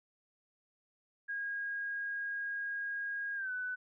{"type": "tone with pitch glide", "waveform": "sine", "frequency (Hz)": [1634, 1498.4], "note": ["G#6", "F#6"], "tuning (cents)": [-29, 21], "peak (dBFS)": -35, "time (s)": [1.28, 3.76], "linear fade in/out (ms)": 20, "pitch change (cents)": -150, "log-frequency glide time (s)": [3.35, 3.51], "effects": []}